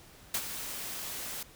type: noise with ADSR envelope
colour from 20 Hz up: white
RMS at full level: -29 dBFS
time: 0.34-1.43 s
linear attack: 5 ms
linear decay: 61 ms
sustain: -10 dB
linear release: 4 ms
effects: pink hiss -55 dBFS RMS until 1.55 s